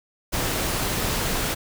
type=noise; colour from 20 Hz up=pink; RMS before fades=-25 dBFS; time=0.32-1.55 s; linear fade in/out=20 ms; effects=none